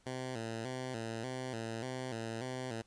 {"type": "tone with vibrato", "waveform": "10% pulse", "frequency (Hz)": 120.7, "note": "B2", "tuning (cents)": -39, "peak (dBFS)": -30, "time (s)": [0.06, 2.82], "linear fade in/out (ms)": 5, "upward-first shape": "square", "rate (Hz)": 1.7, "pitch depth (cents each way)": 110, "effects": ["pink hiss -69 dBFS RMS until 2.86 s", "resampled to 22050 Hz"]}